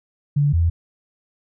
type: tone pair in turn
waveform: sine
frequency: 144.4 / 83.96 Hz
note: D3 / E2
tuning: -29 / +32 cents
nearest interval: major sixth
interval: 939 cents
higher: first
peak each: -14 dBFS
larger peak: neither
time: 0.36-0.53 / 0.53-0.7 s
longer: neither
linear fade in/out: 10 ms
effects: none